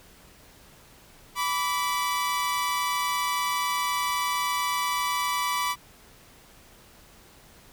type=tone pair together; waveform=sawtooth; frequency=987.8 / 1156 Hz; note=B5 / D6; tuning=0 / -28 cents; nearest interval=minor third; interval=272 cents; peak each=-24 dBFS; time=1.35-5.76 s; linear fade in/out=50 ms; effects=pink hiss -53 dBFS RMS until 7.72 s